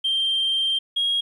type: tone pair in turn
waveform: sine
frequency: 3161 / 3279 Hz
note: G7 / G#7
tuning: +14 / -23 cents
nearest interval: minor second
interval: 63 cents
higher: second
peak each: -18 / -18 dBFS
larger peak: neither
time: 0.04-0.79 / 0.96-1.21 s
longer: first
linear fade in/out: 10 ms
effects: tanh soft clip ceiling -16 dBFS + 10-bit